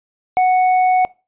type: tone with hard clipping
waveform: triangle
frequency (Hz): 739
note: F#5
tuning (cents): -2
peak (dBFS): -12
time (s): 0.37-1.05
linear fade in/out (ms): 0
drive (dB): 8
effects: noise-tail reverb RT60 0.3 s tail -23 dB re dry + resampled to 8000 Hz